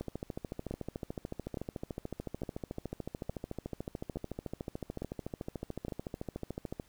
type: two click trains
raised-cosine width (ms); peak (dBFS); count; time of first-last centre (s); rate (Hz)
2; -24 / -23; 94 / 7; 0.01-6.798 / 0.71-5.882; 13.7 / 1.16
effects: pink hiss -65 dBFS RMS until 6.88 s